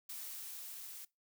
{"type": "noise with level ramp", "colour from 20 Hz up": "blue", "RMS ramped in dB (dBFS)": [-45, -49], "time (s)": [0.09, 1.05], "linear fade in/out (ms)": 5, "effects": ["noise-tail reverb RT60 0.2 s tail -21 dB re dry"]}